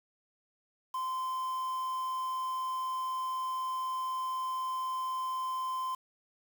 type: tone with quantisation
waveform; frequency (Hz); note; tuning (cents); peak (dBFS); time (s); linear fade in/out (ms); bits
triangle; 1036; C6; -17; -30; 0.94-5.95; 5; 8
effects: none